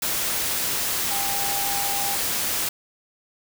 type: tone in noise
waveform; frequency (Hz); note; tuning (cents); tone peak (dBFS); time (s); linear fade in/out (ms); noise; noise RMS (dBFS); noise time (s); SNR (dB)
sine; 799; G5; +33; -29; 1.11-2.15; 5; white; -25; 0.02-2.69; -7
effects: none